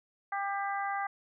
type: harmonic tone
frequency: 397.9 Hz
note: G4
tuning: 26 cents sharp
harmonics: 2 / 3 / 4 / 5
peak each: -33 / -37 / -39 / -41 dBFS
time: 0.32-1.07 s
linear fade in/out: 5 ms
effects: none